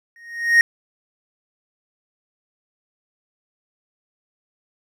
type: tone with exponential growth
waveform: triangle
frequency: 1864.7 Hz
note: A#6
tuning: in tune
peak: -5 dBFS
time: 0.16-0.61 s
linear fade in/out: 1 ms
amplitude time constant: 97 ms
effects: none